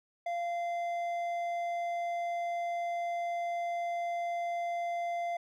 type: tone with hard clipping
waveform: sine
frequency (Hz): 691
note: F5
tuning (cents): -19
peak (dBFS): -33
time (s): 0.26-5.37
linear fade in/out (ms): 5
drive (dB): 6
effects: none